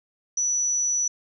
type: tone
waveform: sine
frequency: 5920 Hz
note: F#8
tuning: in tune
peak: -21 dBFS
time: 0.37-1.08 s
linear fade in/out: 5 ms
effects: none